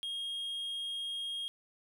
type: tone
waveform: triangle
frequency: 3252 Hz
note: G#7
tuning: 37 cents flat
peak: -34 dBFS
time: 0.03-1.48 s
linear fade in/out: 0 ms
effects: none